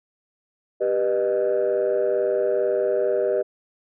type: chord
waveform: sine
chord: G augmented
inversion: none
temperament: just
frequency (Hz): 392 / 490 / 612.5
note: G4 / B4 / D#5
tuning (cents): 0 / -14 / -27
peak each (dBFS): -22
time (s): 0.8-3.43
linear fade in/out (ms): 20
effects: tanh soft clip ceiling -14 dBFS